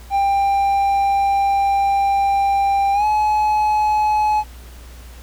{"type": "tone with pitch glide", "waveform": "triangle", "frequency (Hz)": [793, 849.9], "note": ["G5", "G#5"], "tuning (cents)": [20, 40], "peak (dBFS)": -12, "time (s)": [0.1, 4.44], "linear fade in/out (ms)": 50, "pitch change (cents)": 120, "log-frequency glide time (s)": [2.93, 3.05], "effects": ["added 60 Hz sine -36 dBFS peak until 5.22 s", "pink hiss -45 dBFS RMS until 5.22 s"]}